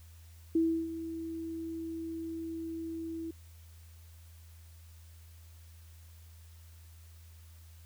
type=tone with ADSR envelope; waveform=sine; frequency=327.3 Hz; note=E4; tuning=12 cents flat; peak=-23 dBFS; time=0.55-3.31 s; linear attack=5 ms; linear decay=320 ms; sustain=-13 dB; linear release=5 ms; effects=added 82 Hz sine -51 dBFS peak until 7.85 s + white hiss -63 dBFS RMS until 7.85 s